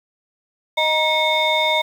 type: tone cluster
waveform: sine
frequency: 621 / 943 / 2181 / 3639 Hz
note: D#5 / A#5 / C#7 / A#7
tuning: -3 / +20 / -29 / -42 cents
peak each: -20 dBFS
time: 0.77-1.82 s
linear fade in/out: 10 ms
effects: tanh soft clip ceiling -9 dBFS + 7-bit